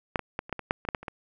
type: clicks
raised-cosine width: 0.5 ms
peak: -9 / -17 / -14 / -28 / -14 / -20 / -8 / -23 / -11 / -13 / -28 / -19 dBFS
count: 12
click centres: 0.158 / 0.193 / 0.391 / 0.495 / 0.527 / 0.593 / 0.709 / 0.851 / 0.888 / 0.948 / 1.03 / 1.082 s
effects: none